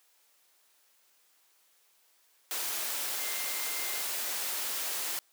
sine tone in noise, 2093 Hz, C7, in tune, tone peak -43 dBFS, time 3.19-4.02 s, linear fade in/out 0 ms, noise white, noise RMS -34 dBFS, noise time 2.51-5.19 s, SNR -12 dB, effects white hiss -67 dBFS RMS until 5.32 s + high-pass 400 Hz 12 dB/octave

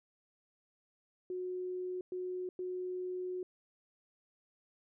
sine tone bursts at uneven times, 365.2 Hz, F#4, 23 cents flat, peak -36 dBFS, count 3, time 1.3-2.01 / 2.12-2.49 / 2.59-3.43 s, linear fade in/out 2 ms, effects none

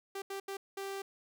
sawtooth tone bursts at uneven times, 392 Hz, G4, in tune, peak -34 dBFS, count 4, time 0.15-0.22 / 0.3-0.4 / 0.48-0.57 / 0.77-1.02 s, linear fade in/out 5 ms, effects none

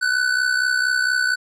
square tone with amplitude modulation, 1498 Hz, F#6, 21 cents sharp, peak -15 dBFS, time 0.01-1.36 s, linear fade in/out 20 ms, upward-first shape sine, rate 64.3 Hz, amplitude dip 65%, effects low-pass 8000 Hz 12 dB/octave

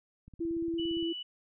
click train, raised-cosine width 5 ms, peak -38 dBFS, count 14, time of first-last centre 0.28-1.027 s, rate 17.4 Hz
sine tone with vibrato, 333.3 Hz, E4, 19 cents sharp, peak -30 dBFS, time 0.4-1.13 s, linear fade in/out 10 ms, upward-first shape sine, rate 8.9 Hz, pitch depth 9 cents each way
sine tone, 2960 Hz, F#7, in tune, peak -37 dBFS, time 0.78-1.23 s, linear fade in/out 10 ms
effects none

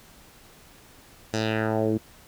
10% pulse tone with low-pass filter sweep, 110 Hz, A2, in tune, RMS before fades -25 dBFS, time 1.33-1.98 s, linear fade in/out 10 ms, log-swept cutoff 6800 to 280 Hz, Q 2.2, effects pink hiss -52 dBFS RMS until 2.27 s

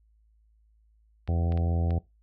clicks, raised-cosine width 0.3 ms, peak -28 dBFS, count 4, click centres 1.276 / 1.522 / 1.575 / 1.907 s
harmonic tone, 84.5 Hz, E2, 43 cents sharp, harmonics 1 / 2 / 3 / 4 / 5 / 6 / 7 / 8 / 9, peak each -24 / -33 / -40 / -42 / -42 / -43 / -45 / -45 / -43 dBFS, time 1.28-1.99 s, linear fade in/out 10 ms
effects noise-tail reverb RT60 0.2 s tail -19 dB re dry + added 54 Hz sine -60 dBFS peak until 2.22 s

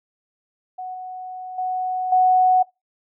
sine tone with level steps, 740 Hz, F#5, in tune, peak -28 / -30 / -21 / -12 dBFS, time 0.78-2.63 s, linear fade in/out 10 ms, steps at 0.94 / 1.58 / 2.12 s, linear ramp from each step 5 ms, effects noise-tail reverb RT60 0.2 s tail -22 dB re dry

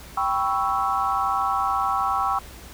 sine chord, C# half-diminished seventh, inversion second, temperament equal, 784 / 987.8 / 1108.7 / 1318.5 Hz, G5 / B5 / C#6 / E6, 0 / 0 / 0 / 0 cents, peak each -25 / -29 / -25 / -26 dBFS, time 0.17-2.39 s, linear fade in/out 5 ms, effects added 60 Hz sine -44 dBFS peak until 2.73 s + pink hiss -44 dBFS RMS until 2.73 s

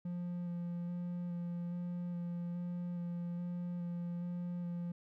triangle tone with vibrato, 174.61 Hz, F3, in tune, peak -35 dBFS, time 0.05-4.92 s, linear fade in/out 5 ms, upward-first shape square, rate 1.2 Hz, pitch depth 11 cents each way, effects none

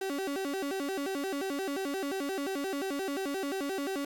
35% pulse tone with vibrato, 329.6 Hz, E4, in tune, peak -30 dBFS, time 0.01-4.05 s, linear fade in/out 5 ms, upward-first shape square, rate 5.7 Hz, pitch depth 270 cents each way, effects 10-bit

